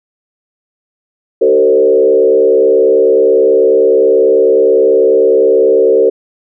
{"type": "tone with frequency modulation", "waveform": "sine", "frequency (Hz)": 451.8, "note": "A4", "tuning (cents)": 46, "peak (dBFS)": -5, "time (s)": [1.41, 6.1], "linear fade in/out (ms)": 10, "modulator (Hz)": 69.3, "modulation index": 1.2, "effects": []}